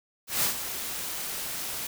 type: noise with ADSR envelope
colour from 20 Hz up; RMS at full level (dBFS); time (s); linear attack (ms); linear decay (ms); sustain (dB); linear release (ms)
white; -24; 0.27-1.87; 160; 110; -10; 4
effects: none